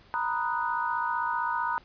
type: chord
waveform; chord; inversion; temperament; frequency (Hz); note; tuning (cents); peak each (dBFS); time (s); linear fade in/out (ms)
sine; B major seventh; third; equal; 932.3 / 987.8 / 1244.5 / 1480; A#5 / B5 / D#6 / F#6; 0 / 0 / 0 / 0; -30 / -32 / -33 / -33; 0.14-1.78; 0
effects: pink hiss -57 dBFS RMS until 1.84 s + resampled to 11025 Hz